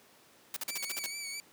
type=noise bursts; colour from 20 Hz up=white; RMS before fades=-36 dBFS; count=8; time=0.54-1.062 s; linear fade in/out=2 ms; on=25 ms; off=46 ms
type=tone with vibrato; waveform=15% pulse; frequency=2277 Hz; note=C#7; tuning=46 cents sharp; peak=-31 dBFS; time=0.68-1.4 s; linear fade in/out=0 ms; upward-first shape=sine; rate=4.5 Hz; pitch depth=43 cents each way
effects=pink hiss -60 dBFS RMS until 1.52 s + high-pass 200 Hz 12 dB/octave